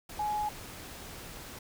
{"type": "tone in noise", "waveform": "sine", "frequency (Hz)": 841, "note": "G#5", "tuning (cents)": 22, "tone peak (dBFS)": -29, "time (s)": [0.19, 0.49], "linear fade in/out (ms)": 5, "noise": "pink", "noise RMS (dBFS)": -45, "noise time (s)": [0.09, 1.59], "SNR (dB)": 13, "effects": []}